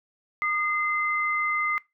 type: tone pair together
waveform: sine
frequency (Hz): 1221.9 / 2068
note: D#6 / C7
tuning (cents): -32 / -21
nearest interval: major sixth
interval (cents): 911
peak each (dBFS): -27 / -25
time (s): 0.42-1.78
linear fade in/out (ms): 0
effects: noise-tail reverb RT60 0.2 s tail -21 dB re dry